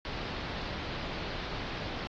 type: low-pass noise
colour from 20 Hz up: pink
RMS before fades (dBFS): -38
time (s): 0.05-2.07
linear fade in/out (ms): 0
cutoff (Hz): 4900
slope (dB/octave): 48
effects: AAC 32 kbps